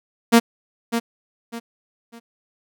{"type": "tone with echo", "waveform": "sawtooth", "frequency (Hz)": 232.3, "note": "A#3", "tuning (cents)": -6, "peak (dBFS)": -5, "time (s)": [0.32, 0.4], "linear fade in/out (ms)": 20, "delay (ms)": 600, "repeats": 3, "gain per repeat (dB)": -10, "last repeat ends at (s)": 2.2, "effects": []}